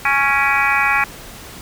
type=harmonic tone with a mistuned harmonic; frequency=277.2 Hz; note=C#4; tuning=in tune; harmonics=3 / 4 / 5 / 6 / 7 / 8 / 9; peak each=-21 / -21 / -21 / -21 / -21 / -21 / -21 dBFS; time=0.05-1.04 s; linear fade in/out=2 ms; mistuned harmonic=8; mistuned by=+51 cents; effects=pink hiss -36 dBFS RMS until 1.61 s